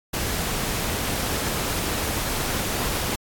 pink noise, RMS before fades -26 dBFS, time 0.13-3.16 s, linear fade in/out 10 ms, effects AAC 64 kbps

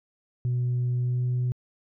sine tone with pitch glide, 123.47 to 124.47 Hz, B2 to B2, 0 to +14 cents, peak -21 dBFS, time 0.45-1.52 s, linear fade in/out 0 ms, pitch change +14 cents, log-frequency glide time 0.99-1.23 s, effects tanh soft clip ceiling -21 dBFS

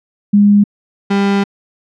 sine / 35% pulse tone pair in turn, 204.4 / 199.04 Hz, G#3 / G3, -27 / +27 cents, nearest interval unison, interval 46 cents, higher first, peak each -5 / -9 dBFS, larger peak first, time 0.33-0.64 / 1.1-1.44 s, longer second, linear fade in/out 10 ms, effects low-pass 4000 Hz 12 dB/octave

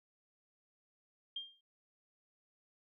sine tone with exponential decay, 3200 Hz, G7, 35 cents sharp, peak -36 dBFS, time 1.36-1.61 s, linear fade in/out 5 ms, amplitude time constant 54 ms, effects none

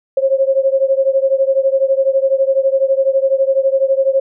sine beating tone pair, 534 / 546 Hz, C5 / C#5, +35 / -26 cents, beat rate 12 Hz, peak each -13 / -15 dBFS, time 0.17-4.2 s, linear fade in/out 5 ms, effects none

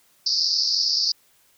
white band-pass noise, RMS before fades -22 dBFS, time 0.26-1.12 s, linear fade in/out 5 ms, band 4500 to 5300 Hz, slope 96 dB/octave, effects white hiss -60 dBFS RMS until 1.57 s

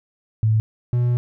sine / triangle tone pair in turn, 109.6 / 121.8 Hz, A2 / B2, -6 / -24 cents, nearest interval major second, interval 182 cents, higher second, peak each -14 dBFS, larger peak neither, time 0.43-0.6 / 0.93-1.17 s, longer second, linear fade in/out 0 ms, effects none

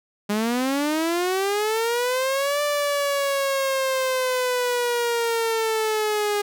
sawtooth linear two-way sweep, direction up then down, 202.1 to 588 to 409.7 Hz, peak -17 dBFS, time 0.29-6.42 s, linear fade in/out 10 ms, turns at 2.62 s, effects none

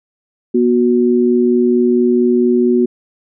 sine tone pair together, 242.3 / 366.7 Hz, B3 / F#4, -33 / -15 cents, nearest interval perfect fifth, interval 718 cents, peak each -12 dBFS, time 0.54-2.86 s, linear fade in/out 10 ms, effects none

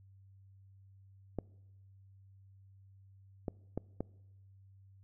clicks, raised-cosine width 2 ms, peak -22 dBFS, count 4, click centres 1.387 / 3.482 / 3.776 / 4.006 s, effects noise-tail reverb RT60 1.0 s tail -24 dB re dry + added 97 Hz sine -57 dBFS peak until 5.03 s

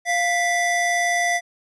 square tone pair together, 698.4 / 1975.5 Hz, F5 / B6, 0 / 0 cents, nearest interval octave + tritone, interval 1800 cents, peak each -22 dBFS, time 0.05-1.41 s, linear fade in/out 50 ms, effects resampled to 22050 Hz

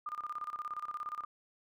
sine tone with tremolo, 1210 Hz, D#6, 49 cents flat, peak -35 dBFS, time 0.06-1.25 s, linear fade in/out 5 ms, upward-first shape square, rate 17 Hz, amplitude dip 80%, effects none

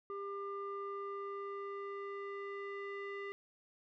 square tone with low-pass filter sweep, 399.1 Hz, G4, 31 cents sharp, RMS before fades -43 dBFS, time 0.1-3.32 s, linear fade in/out 0 ms, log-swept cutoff 1100 to 2100 Hz, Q 3, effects none

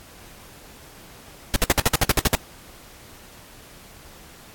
pink noise bursts, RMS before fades -17 dBFS, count 11, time 1.54-2.351 s, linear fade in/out 0 ms, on 21 ms, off 58 ms, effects pink hiss -46 dBFS RMS until 4.54 s + AAC 64 kbps

